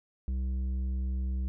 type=tone with tanh clipping; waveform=sine; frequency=64.3 Hz; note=C2; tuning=30 cents flat; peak=-30 dBFS; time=0.28-1.48 s; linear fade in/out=0 ms; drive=8 dB; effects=none